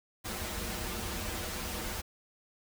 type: noise with comb filter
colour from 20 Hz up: pink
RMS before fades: -37 dBFS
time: 0.24-2.02 s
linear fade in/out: 20 ms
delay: 7.2 ms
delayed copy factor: -1
effects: none